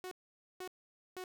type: tone bursts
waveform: sawtooth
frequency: 368.4 Hz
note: F#4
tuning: 7 cents flat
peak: -38 dBFS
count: 3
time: 0.04-1.239 s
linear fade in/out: 0 ms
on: 73 ms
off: 490 ms
effects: none